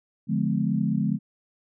sine chord, D diminished seventh, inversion none, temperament just, 146.83 / 176.2 / 211.4 / 253.7 Hz, D3 / F3 / Ab3 / Cb4, 0 / +16 / +31 / +47 cents, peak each -28 / -27 / -25 / -30 dBFS, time 0.27-1.19 s, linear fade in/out 50 ms, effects none

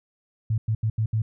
sine tone bursts at uneven times, 110 Hz, A2, in tune, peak -20 dBFS, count 5, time 0.5-0.58 / 0.68-0.75 / 0.83-0.9 / 0.98-1.06 / 1.13-1.22 s, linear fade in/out 5 ms, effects none

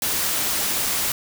white noise, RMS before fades -23 dBFS, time 0.02-1.12 s, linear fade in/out 2 ms, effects none

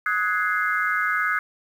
sine chord, Ab dominant seventh, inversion second, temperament equal with one note detuned, 1262.6 / 1480 / 1661.2 / 2093 Hz, Eb6 / Gb6 / Ab6 / C7, +25 / 0 / 0 / 0 cents, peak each -25 / -25 / -26 / -29 dBFS, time 0.06-1.39 s, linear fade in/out 2 ms, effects 8-bit

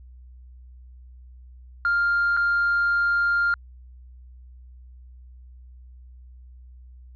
sine tone with dropouts, 1400 Hz, F6, 4 cents sharp, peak -17 dBFS, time 1.85-3.54 s, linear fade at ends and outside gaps 1 ms, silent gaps 2.367-2.372 s, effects tanh soft clip ceiling -16 dBFS + added 62 Hz sine -43 dBFS peak until 7.15 s

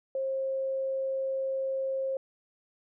sine tone, 534 Hz, C5, 35 cents sharp, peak -28 dBFS, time 0.15-2.17 s, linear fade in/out 2 ms, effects none

